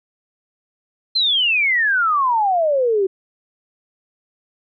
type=exponential sweep; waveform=sine; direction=down; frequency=4200 to 372 Hz; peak=-14 dBFS; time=1.15-3.07 s; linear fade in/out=10 ms; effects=none